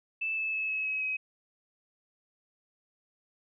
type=tone with pitch steps; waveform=sine; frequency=2635 / 2615 / 2596 / 2576 / 2557 / 2538 Hz; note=E7 / E7 / E7 / E7 / D#7 / D#7; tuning=-1 / -15 / -27 / -41 / +47 / +34 cents; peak=-29 dBFS; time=0.21-1.17 s; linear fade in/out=10 ms; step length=160 ms; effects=none